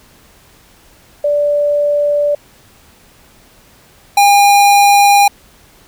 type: tone pair in turn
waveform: sine / square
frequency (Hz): 584 / 809.1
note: D5 / G#5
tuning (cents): -10 / -45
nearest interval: tritone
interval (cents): 565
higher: second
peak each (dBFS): -10 / -6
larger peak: second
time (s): 1.24-2.35 / 4.17-5.28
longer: neither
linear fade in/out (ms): 5
effects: pink hiss -46 dBFS RMS until 5.87 s